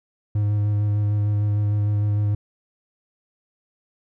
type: tone with vibrato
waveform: triangle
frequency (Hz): 103.83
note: G#2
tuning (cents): 0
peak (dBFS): -16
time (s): 0.35-2.35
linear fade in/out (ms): 5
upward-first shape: square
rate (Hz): 6.6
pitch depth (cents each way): 12
effects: none